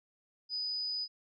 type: tone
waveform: sine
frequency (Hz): 4978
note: D#8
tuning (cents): 0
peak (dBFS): -33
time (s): 0.49-1.08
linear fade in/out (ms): 50
effects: none